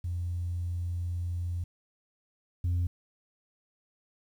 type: tone pair in turn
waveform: sine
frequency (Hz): 87.31 / 87.87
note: F2 / F2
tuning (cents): 0 / +11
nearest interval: unison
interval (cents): 11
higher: second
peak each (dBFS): -29 / -23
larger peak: second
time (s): 0.04-1.64 / 2.64-2.87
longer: first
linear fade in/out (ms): 5
effects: tanh soft clip ceiling -24 dBFS + 10-bit